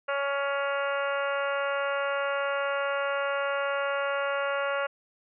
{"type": "harmonic tone", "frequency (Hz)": 279.7, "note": "C#4", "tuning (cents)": 16, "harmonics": [2, 3, 4, 5, 6, 7, 8, 9, 10], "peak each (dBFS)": [-29, -39, -34, -32, -40, -41, -44, -45, -41], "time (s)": [0.08, 4.87], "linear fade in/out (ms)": 10, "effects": []}